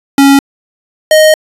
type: tone pair in turn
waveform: square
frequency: 277.1 / 622.1 Hz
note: C#4 / D#5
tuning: -1 / 0 cents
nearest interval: octave + major second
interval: 1401 cents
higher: second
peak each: -3 dBFS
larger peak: neither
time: 0.18-0.39 / 1.11-1.34 s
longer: second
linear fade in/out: 2 ms
effects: resampled to 32000 Hz